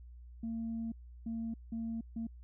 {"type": "tone bursts at uneven times", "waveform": "sine", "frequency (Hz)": 227.4, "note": "A#3", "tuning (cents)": -43, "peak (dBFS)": -34, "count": 4, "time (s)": [[0.43, 0.92], [1.26, 1.54], [1.72, 2.01], [2.16, 2.27]], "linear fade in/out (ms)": 5, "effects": ["tanh soft clip ceiling -32 dBFS", "added 60 Hz sine -49 dBFS peak until 2.43 s"]}